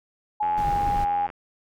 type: tone with pitch glide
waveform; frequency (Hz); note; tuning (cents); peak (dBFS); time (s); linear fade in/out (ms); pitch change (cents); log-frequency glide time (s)
sine; 843 to 816.6; G#5 to G#5; +26 to -29; -21; 0.4-1.27; 10; -55; 0.59-0.66
type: click train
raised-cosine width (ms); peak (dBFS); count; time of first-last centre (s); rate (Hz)
0.5; -23; 77; 0.43-1.302; 87.2
type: noise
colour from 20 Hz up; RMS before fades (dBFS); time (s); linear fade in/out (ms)
brown; -30; 0.57-1.05; 10
effects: none